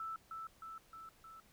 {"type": "tone with echo", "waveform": "sine", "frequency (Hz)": 1320, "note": "E6", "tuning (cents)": 2, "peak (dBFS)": -40, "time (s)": [0, 0.16], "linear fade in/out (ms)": 2, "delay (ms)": 310, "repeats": 4, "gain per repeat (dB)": -3, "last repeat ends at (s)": 1.4, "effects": ["pink hiss -67 dBFS RMS until 1.52 s"]}